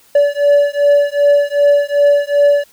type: beating tone pair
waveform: triangle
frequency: 574 / 576.6 Hz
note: D5 / D5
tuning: -40 / -32 cents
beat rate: 2.6 Hz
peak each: -10 dBFS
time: 0.15-2.64 s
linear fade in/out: 5 ms
effects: white hiss -49 dBFS RMS until 2.72 s